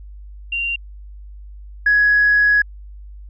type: tone pair in turn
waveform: sine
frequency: 2769 / 1673.1 Hz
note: F7 / G#6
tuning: -15 / +12 cents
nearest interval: major sixth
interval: 873 cents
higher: first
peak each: -19 / -10 dBFS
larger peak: second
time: 0.52-0.76 / 1.86-2.62 s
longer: second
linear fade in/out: 5 ms
effects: tanh soft clip ceiling -6 dBFS + added 50 Hz sine -34 dBFS peak until 3.29 s